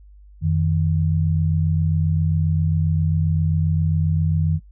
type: tone pair together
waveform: sine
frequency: 89.5 / 157 Hz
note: F2 / D#3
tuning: +43 / +16 cents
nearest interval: minor seventh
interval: 973 cents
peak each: -19 dBFS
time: 0.41-4.6 s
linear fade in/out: 50 ms
effects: noise-tail reverb RT60 0.1 s tail -24 dB re dry + added 50 Hz sine -43 dBFS peak until 4.71 s